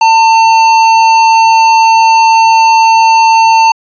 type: tone with tanh clipping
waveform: sine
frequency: 899 Hz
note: A5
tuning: 37 cents sharp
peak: -5 dBFS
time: 0.01-3.72 s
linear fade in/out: 5 ms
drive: 15 dB
effects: resampled to 16000 Hz